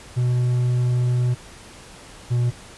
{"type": "tone pair in turn", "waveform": "triangle", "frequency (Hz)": [123.47, 121.21], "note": ["B2", "B2"], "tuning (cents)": [0, -32], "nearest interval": "unison", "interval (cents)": 32, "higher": "first", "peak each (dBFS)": -15, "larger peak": "neither", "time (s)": [[0.16, 1.35], [2.3, 2.51]], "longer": "first", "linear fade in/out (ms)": 20, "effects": ["pink hiss -43 dBFS RMS until 2.77 s", "resampled to 24000 Hz"]}